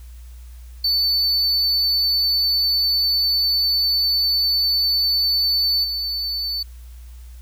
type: tone with level steps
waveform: triangle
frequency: 4505 Hz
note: C#8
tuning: 27 cents sharp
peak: -15 / -21 dBFS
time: 0.84-6.63 s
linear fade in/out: 5 ms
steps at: 5.83 s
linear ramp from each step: 20 ms
effects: added 60 Hz sine -36 dBFS peak until 7.41 s + white hiss -54 dBFS RMS until 7.41 s